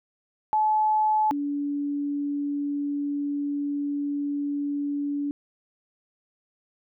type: tone pair in turn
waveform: sine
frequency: 860 / 287 Hz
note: A5 / D4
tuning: -40 / -40 cents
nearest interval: octave + perfect fifth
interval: 1900 cents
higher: first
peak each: -19 / -25 dBFS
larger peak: first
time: 0.53-1.31 / 1.31-5.31 s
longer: second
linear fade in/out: 0 ms
effects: none

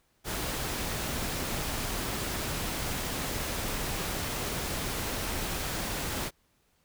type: noise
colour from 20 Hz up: pink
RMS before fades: -33 dBFS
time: 0.24-6.31 s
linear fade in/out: 50 ms
effects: pink hiss -70 dBFS RMS until 6.84 s

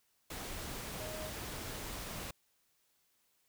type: tone in noise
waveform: sine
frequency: 622.3 Hz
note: D#5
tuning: in tune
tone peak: -44 dBFS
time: 1-1.3 s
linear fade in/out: 5 ms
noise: pink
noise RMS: -43 dBFS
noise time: 0.3-2.31 s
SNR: -4 dB
effects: white hiss -75 dBFS RMS until 3.48 s

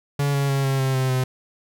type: tone with pitch steps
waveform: 45% pulse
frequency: 142.2 / 139.84 / 137.51 / 135.23 / 132.98 / 130.78 / 128.6 Hz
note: C#3 / C#3 / C#3 / C#3 / C3 / C3 / C3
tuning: +45 / +16 / -14 / -43 / +28 / 0 / -30 cents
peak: -19 dBFS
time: 0.19-1.24 s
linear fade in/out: 5 ms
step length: 150 ms
effects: none

